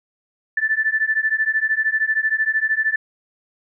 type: beating tone pair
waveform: sine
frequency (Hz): 1752 / 1765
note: A6 / A6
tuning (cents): -8 / +5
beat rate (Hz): 13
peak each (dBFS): -20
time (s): 0.57-2.96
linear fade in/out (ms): 5
effects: none